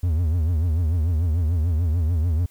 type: tone with vibrato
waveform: triangle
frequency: 82.41 Hz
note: E2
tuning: in tune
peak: -16 dBFS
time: 0.03-2.46 s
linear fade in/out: 5 ms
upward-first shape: triangle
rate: 6.8 Hz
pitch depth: 180 cents each way
effects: white hiss -58 dBFS RMS until 2.5 s